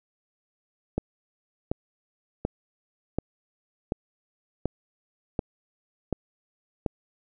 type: click train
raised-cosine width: 2 ms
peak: -12 dBFS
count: 9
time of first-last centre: 0.98-6.862 s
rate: 1.36 Hz
effects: none